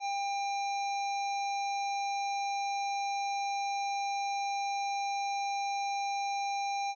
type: harmonic tone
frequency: 798 Hz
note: G5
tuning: 31 cents sharp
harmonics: 1 / 3 / 5 / 7 / 8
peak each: -31 / -41 / -45 / -48 / -49 dBFS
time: 0-6.95 s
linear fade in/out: 50 ms
effects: none